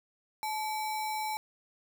sine tone with sample-and-hold, 863 Hz, A5, 34 cents flat, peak -31 dBFS, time 0.43-1.37 s, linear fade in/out 0 ms, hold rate 3150 Hz, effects none

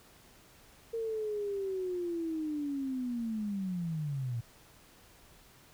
sine linear sweep, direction down, 460 to 113.4 Hz, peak -32 dBFS, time 0.93-4.41 s, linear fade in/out 10 ms, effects pink hiss -59 dBFS RMS until 5.73 s

